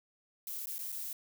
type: noise with dropouts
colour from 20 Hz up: violet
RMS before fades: -40 dBFS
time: 0.47-1.13 s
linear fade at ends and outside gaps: 2 ms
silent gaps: 0.658-0.67 / 0.783-0.79 / 0.92-0.924 s
effects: none